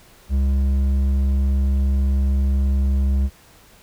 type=tone with hard clipping; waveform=sine; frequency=67.8 Hz; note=C#2; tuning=38 cents flat; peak=-17 dBFS; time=0.29-3.3 s; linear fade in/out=50 ms; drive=6 dB; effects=pink hiss -50 dBFS RMS until 3.82 s